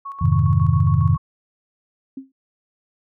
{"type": "tone with tremolo", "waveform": "sine", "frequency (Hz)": 1106, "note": "C#6", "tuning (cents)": -4, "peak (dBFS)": -28, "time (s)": [0.05, 1.18], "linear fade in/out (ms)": 10, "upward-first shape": "square", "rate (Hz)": 7.3, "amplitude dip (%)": 55}
{"type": "chord", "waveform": "sine", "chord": "F minor seventh", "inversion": "none", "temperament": "equal", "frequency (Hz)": [87.31, 103.83, 130.81, 155.56], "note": ["F2", "Ab2", "C3", "Eb3"], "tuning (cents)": [0, 0, 0, 0], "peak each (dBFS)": -19, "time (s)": [0.21, 1.17], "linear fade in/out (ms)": 10}
{"type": "tone with exponential decay", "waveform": "sine", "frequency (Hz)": 267.1, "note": "C4", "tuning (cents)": 36, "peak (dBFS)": -26, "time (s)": [2.17, 2.32], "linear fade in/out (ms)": 5, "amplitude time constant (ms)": 31}
{"effects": []}